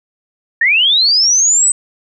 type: linear sweep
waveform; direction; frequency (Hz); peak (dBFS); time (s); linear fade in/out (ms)
sine; up; 1760 to 8180; -8; 0.61-1.72; 5
effects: none